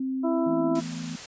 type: tone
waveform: sine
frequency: 262.8 Hz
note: C4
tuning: 8 cents sharp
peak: -26 dBFS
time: 0-0.8 s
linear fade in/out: 5 ms
type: harmonic tone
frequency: 331.7 Hz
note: E4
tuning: 11 cents sharp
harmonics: 1 / 2 / 3 / 4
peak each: -25 / -29 / -35 / -39 dBFS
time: 0.23-0.81 s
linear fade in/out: 20 ms
type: chord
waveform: sine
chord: E suspended fourth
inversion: none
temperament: just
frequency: 164.81 / 219.8 / 247.2 Hz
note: E3 / A3 / B3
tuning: 0 / -2 / +2 cents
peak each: -35 / -39 / -35 dBFS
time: 0.46-1.16 s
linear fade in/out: 5 ms
type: noise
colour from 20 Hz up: white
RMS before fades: -39 dBFS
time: 0.75-1.26 s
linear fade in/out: 5 ms
effects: resampled to 16000 Hz